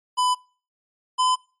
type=tone pair in turn; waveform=square; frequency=1000 / 1014.5 Hz; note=B5 / B5; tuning=+21 / +46 cents; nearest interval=unison; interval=25 cents; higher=second; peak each=-19 / -18 dBFS; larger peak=second; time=0.17-0.35 / 1.18-1.36 s; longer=neither; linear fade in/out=20 ms; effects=noise-tail reverb RT60 0.4 s tail -25 dB re dry + MP3 48 kbps